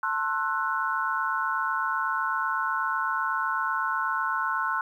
sine chord, F# half-diminished seventh, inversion first, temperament just, 888 / 1065.6 / 1332 / 1480 Hz, A5 / C6 / E6 / F#6, +16 / +31 / +18 / 0 cents, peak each -33 / -29 / -31 / -29 dBFS, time 0.03-4.81 s, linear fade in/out 2 ms, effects 10-bit

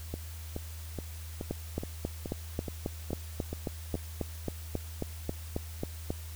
two click trains, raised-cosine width 2 ms, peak -18 / -22 dBFS, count 18 / 10, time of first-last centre 1.51-6.105 / 0.14-3.954 s, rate 3.7 / 2.36 Hz, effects added 80 Hz sine -40 dBFS peak until 6.35 s + white hiss -50 dBFS RMS until 6.35 s

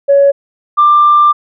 sine tone pair in turn, 560 / 1186.6 Hz, C#5 / D6, +18 / +18 cents, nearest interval octave + minor second, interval 1300 cents, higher second, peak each -3 dBFS, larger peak neither, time 0.08-0.32 / 0.77-1.33 s, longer second, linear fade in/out 20 ms, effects tanh soft clip ceiling 0 dBFS

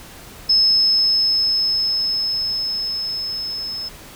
sine tone with level ramp, 5200 Hz, E8, 24 cents flat, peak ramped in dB -11 to -25 dBFS, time 0.49-3.89 s, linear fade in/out 10 ms, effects pink hiss -40 dBFS RMS until 4.15 s

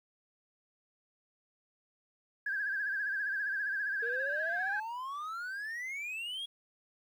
sine tone with vibrato, 1625 Hz, G#6, 38 cents flat, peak -31 dBFS, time 2.46-4.8 s, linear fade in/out 5 ms, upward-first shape sine, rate 15 Hz, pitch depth 82 cents each way
triangle exponential sweep, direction up, 453.4 to 3349 Hz, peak -35 dBFS, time 4.02-6.46 s, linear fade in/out 10 ms
effects tanh soft clip ceiling -23 dBFS + 11-bit

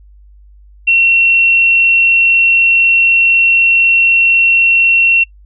sine tone, 2722 Hz, F7, 45 cents flat, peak -6 dBFS, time 0.87-5.24 s, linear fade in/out 10 ms, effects noise-tail reverb RT60 0.1 s tail -22 dB re dry + added 50 Hz sine -38 dBFS peak until 5.45 s

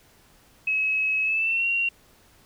sine tone with pitch glide, 2568 to 2752 Hz, E7 to F7, -46 to -26 cents, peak -21 dBFS, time 0.67-1.89 s, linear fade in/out 5 ms, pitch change +120 cents, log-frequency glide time 1.23-1.67 s, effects pink hiss -57 dBFS RMS until 2.45 s

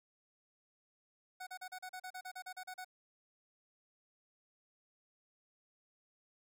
25% pulse tone bursts, 740 Hz, F#5, in tune, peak -40 dBFS, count 14, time 1.4-2.847 s, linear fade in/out 10 ms, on 69 ms, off 37 ms, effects none

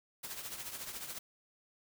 white noise with tremolo, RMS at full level -41 dBFS, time 0.23-1.19 s, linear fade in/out 10 ms, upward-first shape triangle, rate 14 Hz, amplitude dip 65%, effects none

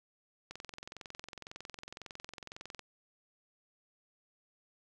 click train, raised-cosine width 0.2 ms, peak -27 dBFS, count 51, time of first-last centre 0.51-2.793 s, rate 21.9 Hz, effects none

